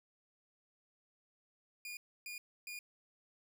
sawtooth tone bursts, 2432 Hz, D#7, 40 cents flat, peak -40 dBFS, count 3, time 1.85-2.79 s, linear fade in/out 2 ms, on 120 ms, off 290 ms, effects none

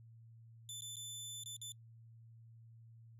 20% pulse tone with dropouts, 3520 Hz, A7, in tune, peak -39 dBFS, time 0.69-1.72 s, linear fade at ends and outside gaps 1 ms, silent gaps 0.808-0.82 / 0.958-0.967 / 1.436-1.459 / 1.566-1.615 s, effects noise-tail reverb RT60 0.1 s tail -25 dB re dry + added 114 Hz sine -56 dBFS peak until 3.19 s

